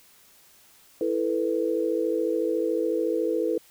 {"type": "chord", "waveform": "sine", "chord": "E suspended fourth", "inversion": "none", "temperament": "equal", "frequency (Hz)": [329.6, 440, 493.9], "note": ["E4", "A4", "B4"], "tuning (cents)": [0, 0, 0], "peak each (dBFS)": -27, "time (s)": [1.01, 3.58], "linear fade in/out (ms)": 2, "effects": ["white hiss -56 dBFS RMS until 3.7 s"]}